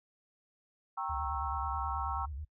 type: chord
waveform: sine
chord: G diminished seventh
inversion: none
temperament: equal with one note detuned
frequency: 784 / 932.3 / 1091.6 / 1318.5 Hz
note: G5 / Bb5 / Db6 / Fb6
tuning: 0 / 0 / -27 / 0 cents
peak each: -39 dBFS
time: 0.97-2.26 s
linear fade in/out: 10 ms
type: tone with vibrato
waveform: sine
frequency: 71.3 Hz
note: C#2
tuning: 49 cents sharp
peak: -38 dBFS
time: 1.09-2.45 s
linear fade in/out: 10 ms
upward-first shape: square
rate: 9.3 Hz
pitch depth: 140 cents each way
effects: noise-tail reverb RT60 0.1 s tail -22 dB re dry